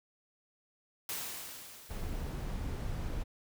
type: noise with exponential decay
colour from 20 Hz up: white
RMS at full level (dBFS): -37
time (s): 1.09-2.98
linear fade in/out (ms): 2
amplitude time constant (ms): 410
type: noise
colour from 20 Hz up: brown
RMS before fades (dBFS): -37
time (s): 1.89-3.24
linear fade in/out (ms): 20
effects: none